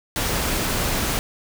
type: noise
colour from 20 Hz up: pink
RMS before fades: -23 dBFS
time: 0.16-1.19 s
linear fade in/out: 0 ms
effects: none